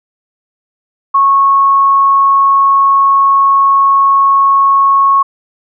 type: tone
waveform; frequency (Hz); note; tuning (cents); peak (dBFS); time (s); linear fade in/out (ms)
sine; 1100; C#6; -14; -5; 1.14-5.23; 10
effects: none